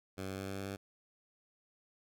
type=tone with pitch steps; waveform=10% pulse; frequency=95.2 / 95.86 / 96.53 / 97.2 / 97.88 / 98.56 Hz; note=F#2 / G2 / G2 / G2 / G2 / G2; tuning=+50 / -38 / -26 / -14 / -2 / +10 cents; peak=-31 dBFS; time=0.17-0.77 s; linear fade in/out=20 ms; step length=100 ms; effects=none